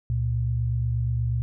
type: tone pair together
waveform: sine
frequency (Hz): 68.21 / 116.54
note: C#2 / A#2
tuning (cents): -27 / 0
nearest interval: major sixth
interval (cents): 927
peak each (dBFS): -28 / -23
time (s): 0.1-1.42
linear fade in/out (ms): 0
effects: none